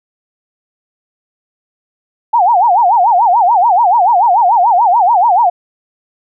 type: tone with vibrato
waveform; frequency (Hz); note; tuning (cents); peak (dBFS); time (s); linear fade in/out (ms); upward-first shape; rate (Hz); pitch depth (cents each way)
sine; 821; G#5; -20; -6; 2.33-5.5; 10; sine; 6.9; 280
effects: none